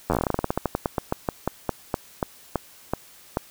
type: slowing click train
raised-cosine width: 1 ms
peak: -8 dBFS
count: 29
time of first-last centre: 0.1-3.371 s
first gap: 10 ms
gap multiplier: 1.15
effects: white hiss -50 dBFS RMS until 3.5 s